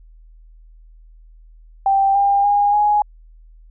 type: tone with pitch steps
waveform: sine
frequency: 784 / 800 / 816.3 / 833 Hz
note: G5 / G5 / G#5 / G#5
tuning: 0 / +35 / -30 / +5 cents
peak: -12 dBFS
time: 1.86-3.02 s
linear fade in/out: 2 ms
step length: 290 ms
effects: added 40 Hz sine -42 dBFS peak until 3.7 s